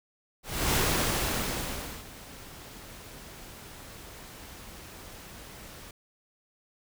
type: noise with ADSR envelope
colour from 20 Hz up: pink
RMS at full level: -25 dBFS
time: 0.43-5.91 s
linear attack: 310 ms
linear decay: 1300 ms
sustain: -21 dB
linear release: 4 ms
effects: none